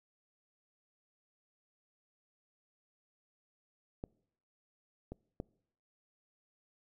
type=clicks; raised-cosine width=2 ms; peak=-26 / -29 / -25 dBFS; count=3; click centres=4.039 / 5.12 / 5.401 s; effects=noise-tail reverb RT60 0.7 s tail -25 dB re dry